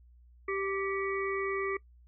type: harmonic tone with a mistuned harmonic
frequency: 390.3 Hz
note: G4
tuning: 8 cents flat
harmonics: 1 / 3 / 5 / 6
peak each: -32 / -37 / -39 / -40 dBFS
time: 0.48-1.77 s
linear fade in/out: 5 ms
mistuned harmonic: 6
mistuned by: -66 cents
effects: noise-tail reverb RT60 0.1 s tail -20 dB re dry + added 60 Hz sine -55 dBFS peak until 2.07 s

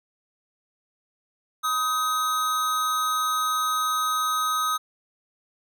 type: tone with amplitude modulation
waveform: square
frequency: 1260 Hz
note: D#6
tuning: 21 cents sharp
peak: -21 dBFS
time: 1.63-4.78 s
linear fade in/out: 20 ms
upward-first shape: sine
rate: 277 Hz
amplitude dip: 45%
effects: none

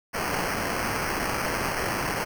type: noise with sample-and-hold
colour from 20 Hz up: white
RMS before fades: -28 dBFS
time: 0.13-2.25 s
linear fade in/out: 20 ms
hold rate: 3675 Hz
effects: none

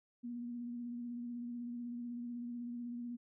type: tone with vibrato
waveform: sine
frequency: 239.9 Hz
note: A#3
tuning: 50 cents sharp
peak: -40 dBFS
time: 0.23-3.17 s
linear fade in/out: 20 ms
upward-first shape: sine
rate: 16 Hz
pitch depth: 25 cents each way
effects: none

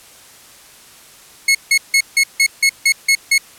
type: tone bursts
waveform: sawtooth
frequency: 2181 Hz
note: C#7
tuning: 29 cents flat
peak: -6 dBFS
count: 9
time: 1.48-3.381 s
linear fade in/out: 5 ms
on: 69 ms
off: 160 ms
effects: white hiss -43 dBFS RMS until 3.58 s + low-pass 12000 Hz 12 dB/octave

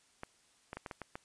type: clicks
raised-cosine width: 0.5 ms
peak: -26 dBFS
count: 7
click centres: 0.234 / 0.731 / 0.77 / 0.862 / 0.912 / 1.017 / 1.155 s
effects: white hiss -68 dBFS RMS until 1.24 s + resampled to 22050 Hz

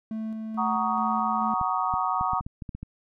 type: tone with tremolo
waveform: triangle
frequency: 220 Hz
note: A3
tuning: in tune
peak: -27 dBFS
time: 0.11-1.54 s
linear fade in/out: 2 ms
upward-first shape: square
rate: 2.3 Hz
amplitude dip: 25%
type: chord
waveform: sine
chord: D# minor seventh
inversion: first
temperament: just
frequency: 746.7 / 933.4 / 1120.1 / 1244.5 Hz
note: F#5 / A#5 / C#6 / D#6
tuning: +16 / +2 / +18 / 0 cents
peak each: -29 dBFS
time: 0.57-2.41 s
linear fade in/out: 20 ms
type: clicks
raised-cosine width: 5 ms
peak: -23 dBFS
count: 10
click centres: 1.613 / 1.939 / 2.211 / 2.334 / 2.409 / 2.465 / 2.622 / 2.692 / 2.75 / 2.83 s
effects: none

